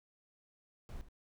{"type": "noise with echo", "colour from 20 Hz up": "brown", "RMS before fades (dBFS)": -44, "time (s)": [0.89, 1.01], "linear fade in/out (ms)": 0, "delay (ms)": 75, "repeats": 1, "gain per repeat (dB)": -13, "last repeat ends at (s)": 1.085, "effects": []}